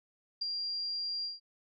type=tone with ADSR envelope; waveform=sine; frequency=4769 Hz; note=D8; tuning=26 cents sharp; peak=-28 dBFS; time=0.41-1.4 s; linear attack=12 ms; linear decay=6 ms; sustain=-5 dB; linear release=160 ms; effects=none